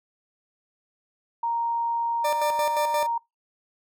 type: tone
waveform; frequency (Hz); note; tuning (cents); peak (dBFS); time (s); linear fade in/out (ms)
sine; 932.3; A#5; 0; -23; 1.43-3.18; 5
type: tone with tremolo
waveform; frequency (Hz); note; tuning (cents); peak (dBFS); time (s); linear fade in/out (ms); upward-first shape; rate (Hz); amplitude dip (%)
40% pulse; 594; D5; +20; -23; 2.24-3.07; 10; square; 5.7; 65
effects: noise-tail reverb RT60 0.2 s tail -25 dB re dry